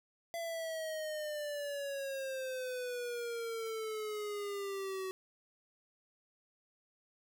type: exponential sweep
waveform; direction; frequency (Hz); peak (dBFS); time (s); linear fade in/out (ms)
square; down; 677 to 375.4; -38; 0.34-5.11; 0
effects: none